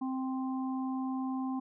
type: harmonic tone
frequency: 261.6 Hz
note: C4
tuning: in tune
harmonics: 1 / 3 / 4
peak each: -32 / -42 / -44 dBFS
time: 0.01-1.6 s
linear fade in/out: 10 ms
effects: none